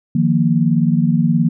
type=chord; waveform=sine; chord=Eb suspended second; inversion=none; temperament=equal; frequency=155.56 / 174.61 / 233.1 Hz; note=Eb3 / F3 / Bb3; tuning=0 / 0 / 0 cents; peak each=-16 dBFS; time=0.15-1.49 s; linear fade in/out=5 ms; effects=none